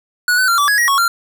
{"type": "tone with pitch steps", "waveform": "square", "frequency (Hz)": [1465, 1511, 1378, 1156, 1670, 1897, 1106, 1381], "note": ["F#6", "F#6", "F6", "D6", "G#6", "A#6", "C#6", "F6"], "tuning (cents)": [-18, 36, -24, -28, 9, 30, -4, -20], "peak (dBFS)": -12, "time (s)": [0.28, 1.08], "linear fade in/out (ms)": 2, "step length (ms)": 100, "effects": []}